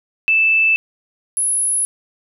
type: tone pair in turn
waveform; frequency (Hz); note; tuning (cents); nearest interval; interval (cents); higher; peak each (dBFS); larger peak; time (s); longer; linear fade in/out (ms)
sine; 2637 / 10548; E7 / E9; 0 / 0; 2 octaves; 2400; second; -11 / -15; first; 0.28-0.76 / 1.37-1.85; neither; 0
effects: none